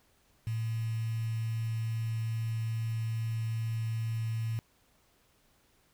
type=tone with quantisation; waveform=sine; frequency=112.8 Hz; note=A2; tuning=44 cents sharp; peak=-30 dBFS; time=0.47-4.59 s; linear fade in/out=0 ms; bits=8; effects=pink hiss -68 dBFS RMS until 5.93 s